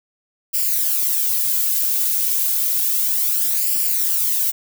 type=noise with flanger; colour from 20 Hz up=violet; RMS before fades=-19 dBFS; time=0.53-4.52 s; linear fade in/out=20 ms; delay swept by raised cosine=0.39 to 2.69 ms; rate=0.31 Hz; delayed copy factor=+0.65; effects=none